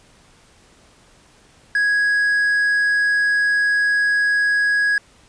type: tone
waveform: triangle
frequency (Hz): 1661.2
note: G#6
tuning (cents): 0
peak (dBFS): -13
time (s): 1.75-4.98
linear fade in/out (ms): 2
effects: pink hiss -52 dBFS RMS until 5.28 s + resampled to 22050 Hz